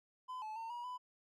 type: tone with pitch steps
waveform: triangle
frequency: 1014 / 865 / 907 / 960 / 998 Hz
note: B5 / A5 / A#5 / B5 / B5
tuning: +45 / -30 / -48 / -49 / +18 cents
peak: -40 dBFS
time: 0.28-0.98 s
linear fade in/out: 20 ms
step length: 140 ms
effects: none